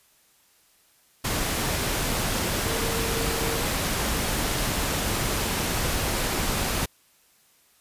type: tone in noise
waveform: sine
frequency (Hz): 456.5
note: A#4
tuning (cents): -36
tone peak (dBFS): -32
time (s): 2.66-3.62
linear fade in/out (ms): 10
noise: pink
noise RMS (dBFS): -26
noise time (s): 1.24-6.86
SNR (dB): -9
effects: white hiss -61 dBFS RMS until 7.8 s + resampled to 32000 Hz